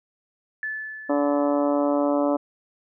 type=tone with exponential decay; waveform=sine; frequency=1738 Hz; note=A6; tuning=22 cents flat; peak=-25 dBFS; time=0.63-2.11 s; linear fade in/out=1 ms; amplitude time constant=320 ms
type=harmonic tone; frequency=144.2 Hz; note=D3; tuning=31 cents flat; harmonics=2 / 3 / 4 / 5 / 6 / 7 / 8 / 9; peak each=-22 / -32 / -23 / -31 / -34 / -33 / -37 / -37 dBFS; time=1.09-2.37 s; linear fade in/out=10 ms
effects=none